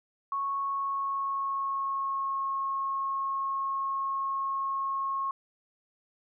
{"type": "tone with pitch glide", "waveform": "sine", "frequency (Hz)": [1104, 1087.5], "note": ["C#6", "C#6"], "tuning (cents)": [-7, -33], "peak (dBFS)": -28, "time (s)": [0.32, 5.31], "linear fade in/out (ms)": 2, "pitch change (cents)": -26, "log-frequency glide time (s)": [0.56, 2.43], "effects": []}